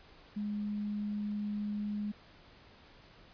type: tone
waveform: sine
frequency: 207.7 Hz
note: G#3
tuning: in tune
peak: -33 dBFS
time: 0.36-2.12 s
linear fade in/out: 10 ms
effects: pink hiss -58 dBFS RMS until 3.33 s + resampled to 11025 Hz